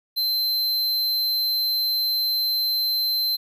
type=tone; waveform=square; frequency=4100 Hz; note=C8; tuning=36 cents flat; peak=-21 dBFS; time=0.16-3.37 s; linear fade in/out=20 ms; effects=10-bit